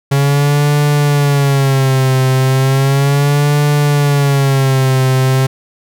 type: tone with vibrato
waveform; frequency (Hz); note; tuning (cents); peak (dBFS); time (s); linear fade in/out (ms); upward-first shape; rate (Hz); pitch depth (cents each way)
45% pulse; 138.4; C#3; -2; -9; 0.11-5.47; 10; sine; 0.35; 99
effects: none